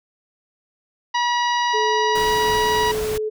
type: harmonic tone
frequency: 964 Hz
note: B5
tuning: 42 cents flat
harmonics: 1 / 2 / 3 / 4 / 5 / 6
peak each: -19 / -25 / -29 / -31 / -33 / -35 dBFS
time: 1.14-2.92 s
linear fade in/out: 10 ms
type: tone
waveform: sine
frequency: 430.8 Hz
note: A4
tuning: 37 cents flat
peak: -21 dBFS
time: 1.73-3.3 s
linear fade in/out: 20 ms
type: noise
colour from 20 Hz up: pink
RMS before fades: -30 dBFS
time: 2.15-3.18 s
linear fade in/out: 5 ms
effects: none